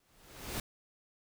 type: noise with exponential growth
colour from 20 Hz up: pink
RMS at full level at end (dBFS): -35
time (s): 0-0.6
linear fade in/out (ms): 2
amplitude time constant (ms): 130
effects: none